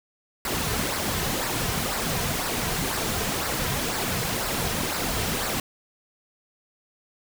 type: noise with flanger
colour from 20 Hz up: pink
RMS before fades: -27 dBFS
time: 0.45-5.6 s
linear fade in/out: 2 ms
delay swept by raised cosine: 0.3 to 3.6 ms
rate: 2 Hz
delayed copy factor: -0.55
effects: none